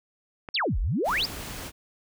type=click; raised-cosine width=0.5 ms; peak=-22 dBFS; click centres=0.488 s
type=exponential two-way sweep; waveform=sine; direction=down then up; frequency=5588 to 35.52 to 5588 Hz; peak=-23 dBFS; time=0.54-1.26 s; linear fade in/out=10 ms; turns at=0.79 s
type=noise; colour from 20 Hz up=pink; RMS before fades=-37 dBFS; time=1.04-1.72 s; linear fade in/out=50 ms
effects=none